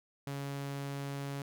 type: tone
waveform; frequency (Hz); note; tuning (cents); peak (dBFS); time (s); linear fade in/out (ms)
sawtooth; 139.9; C#3; +16; -33; 0.27-1.42; 2
effects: none